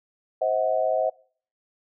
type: chord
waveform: sine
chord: C diminished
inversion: none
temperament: equal with one note detuned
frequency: 523.3 / 638.6 / 740 Hz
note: C5 / Eb5 / Gb5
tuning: 0 / +45 / 0 cents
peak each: -26 / -23 / -27 dBFS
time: 0.41-1.1 s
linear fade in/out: 10 ms
effects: noise-tail reverb RT60 0.5 s tail -24 dB re dry